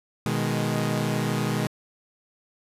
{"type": "chord", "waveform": "sawtooth", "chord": "G# minor", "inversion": "first", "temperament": "equal", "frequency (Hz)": [123.47, 155.56, 207.7], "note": ["B2", "D#3", "G#3"], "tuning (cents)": [0, 0, 0], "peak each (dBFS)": -24, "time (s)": [0.26, 1.67], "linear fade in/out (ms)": 0, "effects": ["resampled to 32000 Hz"]}